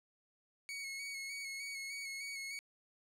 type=tone with vibrato; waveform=sawtooth; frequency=2211 Hz; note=C#7; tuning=5 cents flat; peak=-38 dBFS; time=0.69-2.59 s; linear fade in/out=0 ms; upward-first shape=square; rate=3.3 Hz; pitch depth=26 cents each way; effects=low-pass 11000 Hz 12 dB/octave